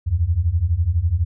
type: beating tone pair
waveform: sine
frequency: 78 / 90 Hz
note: D#2 / F#2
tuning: +5 / -47 cents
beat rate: 12 Hz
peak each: -20 / -18 dBFS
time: 0.06-1.25 s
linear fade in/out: 20 ms
effects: none

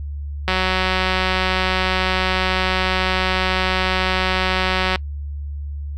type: click train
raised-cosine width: 0.3 ms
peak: -3 dBFS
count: 834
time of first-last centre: 0.48-4.958 s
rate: 186 Hz
effects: noise-tail reverb RT60 0.1 s tail -24 dB re dry + added 72 Hz sine -25 dBFS peak until 5.97 s

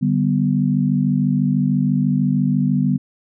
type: chord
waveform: sine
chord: G major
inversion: second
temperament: equal with one note detuned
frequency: 146.83 / 192.96 / 246.9 Hz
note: D3 / G3 / B3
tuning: 0 / -27 / 0 cents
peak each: -19 dBFS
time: 0.01-2.98 s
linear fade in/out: 20 ms
effects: none

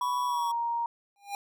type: tone with pitch glide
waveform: sine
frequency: 987.8 to 936.7 Hz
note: B5 to A#5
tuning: 0 to +8 cents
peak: -27 dBFS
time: 0.01-0.86 s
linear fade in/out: 2 ms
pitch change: -92 cents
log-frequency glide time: 0.26-0.49 s
type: tone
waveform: square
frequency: 1119 Hz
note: C#6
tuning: 16 cents sharp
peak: -34 dBFS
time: 0.01-0.52 s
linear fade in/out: 10 ms
type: tone with exponential growth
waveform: square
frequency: 806 Hz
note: G5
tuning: 48 cents sharp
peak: -30 dBFS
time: 1.16-1.35 s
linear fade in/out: 1 ms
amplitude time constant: 40 ms
effects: none

